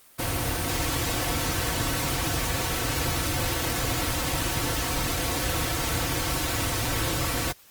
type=noise with comb filter; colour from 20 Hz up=pink; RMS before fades=-27 dBFS; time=0.18-7.53 s; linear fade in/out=20 ms; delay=4.9 ms; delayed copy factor=-1; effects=white hiss -54 dBFS RMS until 7.7 s + Opus 24 kbps